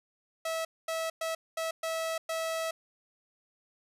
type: tone bursts at uneven times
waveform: sawtooth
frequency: 650 Hz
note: E5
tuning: 24 cents flat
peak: -27 dBFS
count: 6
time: 0.45-0.65 / 0.88-1.1 / 1.21-1.35 / 1.57-1.71 / 1.83-2.18 / 2.29-2.71 s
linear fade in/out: 5 ms
effects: resampled to 32000 Hz + 11-bit